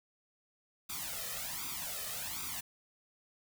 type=noise with flanger; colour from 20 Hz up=white; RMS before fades=-40 dBFS; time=0.89-2.61 s; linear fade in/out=10 ms; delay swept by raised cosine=0.83 to 1.65 ms; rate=1.3 Hz; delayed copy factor=+0.9; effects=none